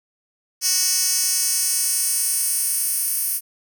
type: tone with high-pass filter sweep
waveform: 10% pulse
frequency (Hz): 370.3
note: F#4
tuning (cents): +1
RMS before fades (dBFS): -21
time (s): 0.61-3.41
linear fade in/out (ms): 50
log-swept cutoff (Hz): 6200 to 11000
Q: 1.9
effects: none